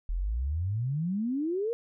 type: exponential sweep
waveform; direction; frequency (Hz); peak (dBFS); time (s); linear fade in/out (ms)
sine; up; 39 to 481.7; -27; 0.09-1.73; 0
effects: none